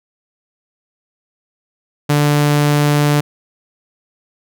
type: tone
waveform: sawtooth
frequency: 146.83 Hz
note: D3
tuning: in tune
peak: -7 dBFS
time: 2.09-3.21 s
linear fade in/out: 10 ms
effects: none